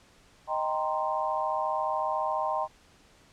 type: chord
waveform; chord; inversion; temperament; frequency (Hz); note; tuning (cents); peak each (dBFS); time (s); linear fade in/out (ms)
sine; C minor seventh; first; equal; 622.3 / 784 / 932.3 / 1046.5; Eb5 / G5 / Bb5 / C6; 0 / 0 / 0 / 0; -32; 0.47-2.68; 50
effects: pink hiss -59 dBFS RMS until 3.32 s + low-pass 8000 Hz 12 dB/octave